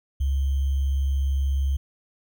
sine tone with sample-and-hold, 68.4 Hz, C#2, 23 cents flat, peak -20 dBFS, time 0.2-1.77 s, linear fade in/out 10 ms, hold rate 3150 Hz, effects none

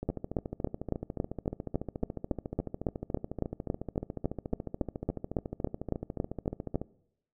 two click trains, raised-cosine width 2 ms, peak -22 / -15 dBFS, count 96 / 25, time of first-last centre 0.03-6.816 / 0.09-6.757 s, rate 14 / 3.6 Hz, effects noise-tail reverb RT60 0.8 s tail -22 dB re dry

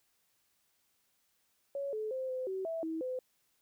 sine tone with pitch steps, 558 / 432 / 521 / 513 / 380 / 656 / 322.3 / 510 Hz, C#5 / A4 / C5 / C5 / F#4 / E5 / E4 / C5, +11 / -32 / -7 / -34 / +46 / -9 / -39 / -44 cents, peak -34 dBFS, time 1.75-3.19 s, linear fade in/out 2 ms, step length 180 ms, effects white hiss -75 dBFS RMS until 3.61 s

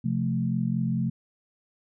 sine chord, F major, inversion second, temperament equal, 130.81 / 174.61 / 220 Hz, C3 / F3 / A3, 0 / 0 / 0 cents, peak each -28 dBFS, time 0.04-1.1 s, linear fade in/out 10 ms, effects none

